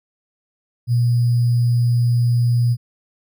sine tone with sample-and-hold, 120 Hz, B2, 49 cents flat, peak -13 dBFS, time 0.87-2.77 s, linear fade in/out 50 ms, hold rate 4900 Hz, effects none

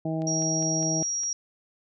harmonic tone, 160 Hz, D#3, 49 cents sharp, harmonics 1 / 2 / 3 / 4 / 5, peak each -29 / -30 / -41 / -33 / -40 dBFS, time 0.05-1.03 s, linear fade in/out 5 ms
click train, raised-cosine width 0.2 ms, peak -30 dBFS, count 6, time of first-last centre 0.22-1.234 s, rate 4.93 Hz
sine tone, 5670 Hz, F8, 25 cents sharp, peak -26 dBFS, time 0.27-1.33 s, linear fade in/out 2 ms
effects none

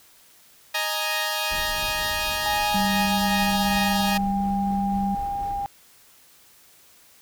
10% pulse chord, D# suspended fourth, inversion none, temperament equal, 622.3 / 830.6 / 932.3 Hz, D#5 / G#5 / A#5, 0 / 0 / 0 cents, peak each -20 dBFS, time 0.74-4.18 s, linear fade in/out 10 ms
brown noise with tremolo, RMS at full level -36 dBFS, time 1.5-5.66 s, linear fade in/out 5 ms, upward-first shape sine, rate 4.1 Hz, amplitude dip 30%
sine tone with pitch glide, 830.6 to 802.8 Hz, G#5 to G5, 0 to +41 cents, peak -25 dBFS, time 2.46-5.66 s, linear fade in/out 0 ms, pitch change -59 cents, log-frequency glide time 2.65-4.24 s
sine tone, 196 Hz, G3, in tune, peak -23 dBFS, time 2.74-5.15 s, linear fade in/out 5 ms
effects white hiss -54 dBFS RMS until 7.21 s

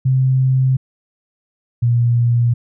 sine tone pair in turn, 130.81 / 119.15 Hz, C3 / A#2, 0 / +38 cents, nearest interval major second, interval 162 cents, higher first, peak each -11 dBFS, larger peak neither, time 0.05-0.77 / 1.82-2.54 s, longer neither, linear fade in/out 10 ms, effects none

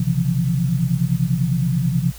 sine tone cluster, 127.5 / 138.1 / 165.7 / 175.4 Hz, C3 / C#3 / E3 / F3, -44 / -6 / +9 / +8 cents, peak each -22 dBFS, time 0-2.12 s, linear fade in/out 5 ms, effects added 58 Hz sine -37 dBFS peak until 2.18 s + white hiss -42 dBFS RMS until 2.18 s

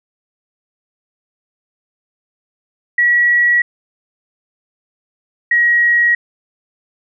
sine tone pair in turn, 1926 / 1900.6 Hz, B6 / A#6, -44 / +33 cents, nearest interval unison, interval 23 cents, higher first, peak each -9 dBFS, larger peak neither, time 2.98-3.62 / 5.51-6.15 s, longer neither, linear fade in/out 5 ms, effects none

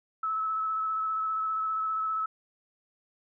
sine tone with vibrato, 1300 Hz, E6, 24 cents flat, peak -27 dBFS, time 0.23-2.26 s, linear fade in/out 5 ms, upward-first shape square, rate 15 Hz, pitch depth 14 cents each way, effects none

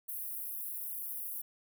pink high-pass noise, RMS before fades -40 dBFS, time 0.08-1.42 s, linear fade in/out 10 ms, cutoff 11000 Hz, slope 48 dB/octave, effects none

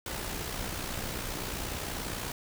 pink noise with amplitude modulation, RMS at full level -34 dBFS, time 0.06-2.32 s, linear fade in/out 2 ms, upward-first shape sine, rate 60.4 Hz, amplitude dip 45%, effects none

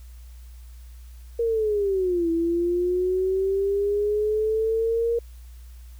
sine linear two-way sweep, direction down then up, 470 to 330 to 470 Hz, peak -20 dBFS, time 1.39-5.19 s, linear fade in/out 5 ms, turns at 2.3 s, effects added 60 Hz sine -40 dBFS peak until 5.99 s + white hiss -58 dBFS RMS until 5.99 s

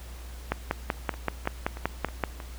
two click trains, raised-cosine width 0.5 ms, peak -10 / -24 dBFS, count 10 / 5, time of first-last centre 0.52-2.238 / 1.14-2.402 s, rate 5.24 / 3.17 Hz, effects added 60 Hz sine -39 dBFS peak until 2.58 s + pink hiss -49 dBFS RMS until 2.58 s

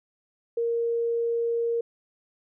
sine tone, 466.2 Hz, A#4, in tune, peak -23 dBFS, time 0.57-1.81 s, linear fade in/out 5 ms, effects none

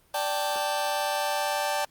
sawtooth chord, D suspended fourth, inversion none, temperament just, 587.3 / 783.1 / 881 Hz, D5 / G5 / A5, 0 / -2 / +2 cents, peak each -26 dBFS, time 0.14-1.85 s, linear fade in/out 5 ms, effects pink hiss -62 dBFS RMS until 1.9 s + Opus 32 kbps

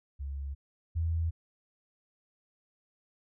sine tone pair in turn, 69.4 / 82.34 Hz, C#2 / E2, +3 / -1 cents, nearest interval minor third, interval 296 cents, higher second, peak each -34 / -27 dBFS, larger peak second, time 0.19-0.55 / 0.95-1.31 s, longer neither, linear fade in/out 20 ms, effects none

